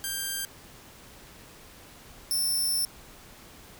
5% pulse tone pair in turn, 1585 / 5370 Hz, G6 / E8, +19 / +31 cents, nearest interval octave + major sixth, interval 2112 cents, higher second, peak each -19 dBFS, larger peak neither, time 0.04-0.45 / 2.31-2.85 s, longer second, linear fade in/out 0 ms, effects pink hiss -50 dBFS RMS until 3.79 s

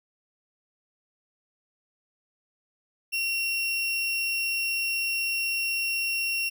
35% pulse tone, 2736 Hz, F7, 36 cents flat, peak -24 dBFS, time 3.12-6.5 s, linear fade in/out 20 ms, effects none

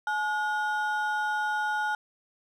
triangle ring-modulated tone, 1146 Hz, D6, 43 cents flat, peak -21 dBFS, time 0.07-1.95 s, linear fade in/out 2 ms, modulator 296 Hz, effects none

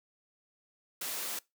white high-pass noise, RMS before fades -37 dBFS, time 1.01-1.39 s, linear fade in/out 5 ms, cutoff 240 Hz, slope 12 dB/octave, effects noise-tail reverb RT60 0.2 s tail -22 dB re dry

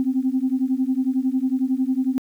sine beating tone pair, 255.2 / 266.2 Hz, C4 / C4, -43 / +30 cents, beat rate 11 Hz, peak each -21 dBFS, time 0-2.18 s, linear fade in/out 0 ms, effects tanh soft clip ceiling -11 dBFS + 9-bit

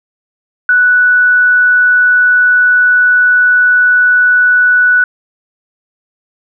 sine tone, 1480 Hz, F#6, in tune, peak -5 dBFS, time 0.69-5.04 s, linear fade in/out 2 ms, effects none

